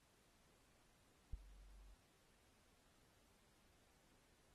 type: tone with ADSR envelope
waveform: sine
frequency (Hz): 47.38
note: F#1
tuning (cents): +42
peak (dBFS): -36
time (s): 1.33-1.95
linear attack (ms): 5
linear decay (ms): 17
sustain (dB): -24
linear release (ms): 19
effects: pink hiss -75 dBFS RMS until 4.54 s + AAC 32 kbps